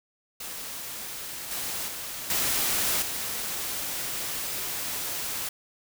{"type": "noise with level steps", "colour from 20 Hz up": "white", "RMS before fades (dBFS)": [-37, -32, -36, -26, -32], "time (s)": [0.4, 5.49], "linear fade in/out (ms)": 5, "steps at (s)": [1.51, 1.88, 2.3, 3.02], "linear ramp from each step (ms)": 2, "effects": []}